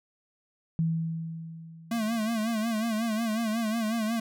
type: tone with exponential decay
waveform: sine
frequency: 163.4 Hz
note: E3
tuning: 15 cents flat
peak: -22 dBFS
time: 0.79-2.59 s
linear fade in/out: 0 ms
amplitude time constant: 390 ms
type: tone with vibrato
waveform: square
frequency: 223.1 Hz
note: A3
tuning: 24 cents sharp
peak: -27 dBFS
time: 1.91-4.2 s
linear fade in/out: 5 ms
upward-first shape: sine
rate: 5.5 Hz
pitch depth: 83 cents each way
effects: none